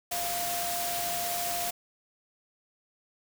sine tone in noise, 698.5 Hz, F5, in tune, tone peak -33 dBFS, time 0.11-1.71 s, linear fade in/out 10 ms, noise white, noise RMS -33 dBFS, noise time 0.11-1.71 s, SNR -3 dB, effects none

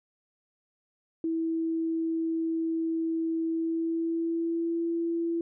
sine tone with pitch glide, 326.6 to 335.6 Hz, E4 to E4, -16 to +31 cents, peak -26 dBFS, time 1.24-5.41 s, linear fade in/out 2 ms, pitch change +47 cents, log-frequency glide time 3.47-4.83 s, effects none

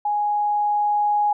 sine tone with level ramp, 830.6 Hz, G#5, in tune, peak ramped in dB -19 to -16 dBFS, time 0.05-1.33 s, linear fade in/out 5 ms, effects none

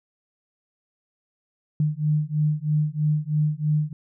sine beating tone pair, 150 / 153.1 Hz, D3 / D#3, +37 / -28 cents, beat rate 3.1 Hz, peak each -23 dBFS, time 1.8-3.93 s, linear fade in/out 2 ms, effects none

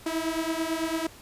sawtooth beating tone pair, 320 / 329 Hz, D#4 / E4, +49 / -3 cents, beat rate 9 Hz, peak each -26 dBFS, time 0.06-1.07 s, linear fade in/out 5 ms, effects pink hiss -49 dBFS RMS until 1.21 s + resampled to 32000 Hz

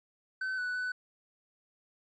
triangle tone with pitch steps, 1526 / 1485 / 1496 Hz, G6 / F#6 / F#6, -47 / +6 / +19 cents, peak -30 dBFS, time 0.41-0.92 s, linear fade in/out 5 ms, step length 170 ms, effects resampled to 16000 Hz

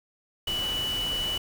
sine tone in noise, 2960 Hz, F#7, in tune, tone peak -27 dBFS, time 0.47-1.38 s, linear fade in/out 5 ms, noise pink, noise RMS -36 dBFS, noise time 0.47-1.38 s, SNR +6 dB, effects none

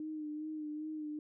sine tone with vibrato, 305.9 Hz, D#4, 29 cents flat, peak -38 dBFS, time 0-1.19 s, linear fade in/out 2 ms, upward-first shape sine, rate 2.5 Hz, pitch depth 34 cents each way, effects none

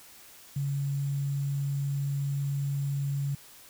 sine tone with sample-and-hold, 140.1 Hz, C#3, 19 cents sharp, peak -27 dBFS, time 0.56-3.35 s, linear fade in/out 5 ms, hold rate 7350 Hz, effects white hiss -52 dBFS RMS until 3.69 s

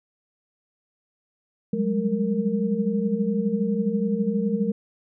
sine tone cluster, 182.7 / 197.6 / 209.7 / 462.8 Hz, F#3 / G3 / G#3 / A#4, -22 / +14 / +17 / -13 cents, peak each -29 / -27 / -24 / -28 dBFS, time 1.73-4.72 s, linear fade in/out 5 ms, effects none

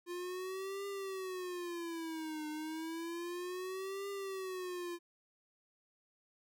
square tone with vibrato, 348.6 Hz, F4, 3 cents flat, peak -40 dBFS, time 0.06-4.99 s, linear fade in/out 50 ms, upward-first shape triangle, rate 0.31 Hz, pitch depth 240 cents each way, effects none

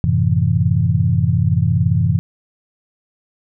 sine chord, F# half-diminished seventh, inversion none, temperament equal, 92.5 / 110 / 130.81 / 164.81 Hz, F#2 / A2 / C3 / E3, 0 / 0 / 0 / 0 cents, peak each -18 dBFS, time 0.04-2.19 s, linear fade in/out 0 ms, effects none

